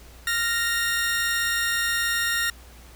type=tone pair together; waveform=sawtooth; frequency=1396.9 / 1856.3 Hz; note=F6 / A#6; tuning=0 / -8 cents; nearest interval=perfect fourth; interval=492 cents; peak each=-24 / -20 dBFS; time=0.27-2.5 s; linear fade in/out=2 ms; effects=added 60 Hz sine -45 dBFS peak until 2.95 s + pink hiss -50 dBFS RMS until 2.95 s